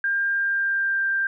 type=tone with pitch glide; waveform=sine; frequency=1600 to 1582.5 Hz; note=G6 to G6; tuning=+35 to +16 cents; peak=-20 dBFS; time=0.04-1.27 s; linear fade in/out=2 ms; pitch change=-19 cents; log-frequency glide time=0.31-1.04 s; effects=none